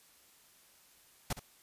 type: noise with echo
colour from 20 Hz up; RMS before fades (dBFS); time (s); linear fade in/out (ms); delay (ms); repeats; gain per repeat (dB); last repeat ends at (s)
pink; -33; 1.3-1.33; 5; 66; 1; -12; 1.396
effects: white hiss -63 dBFS RMS until 1.62 s + resampled to 32000 Hz